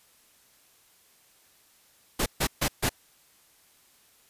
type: noise bursts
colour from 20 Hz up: pink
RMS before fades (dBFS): -25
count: 4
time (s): 2.19-2.894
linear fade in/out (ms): 10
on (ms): 71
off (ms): 140
effects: white hiss -61 dBFS RMS until 4.29 s + resampled to 32000 Hz